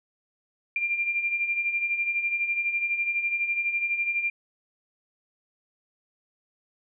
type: beating tone pair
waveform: sine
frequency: 2376 / 2388 Hz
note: D7 / D7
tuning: +20 / +28 cents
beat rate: 12 Hz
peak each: -32 / -25 dBFS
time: 0.76-4.3 s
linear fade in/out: 2 ms
effects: none